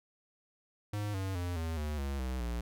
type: tone with pitch steps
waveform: square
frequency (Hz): 103.83 / 95.76 / 88.32 / 81.46 / 75.13 / 69.3 / 63.91 / 58.95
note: G#2 / G2 / F2 / E2 / D2 / C#2 / C2 / A#1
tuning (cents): 0 / -40 / +20 / -20 / +40 / 0 / -40 / +20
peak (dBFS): -34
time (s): 0.93-2.61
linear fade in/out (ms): 5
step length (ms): 210
effects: none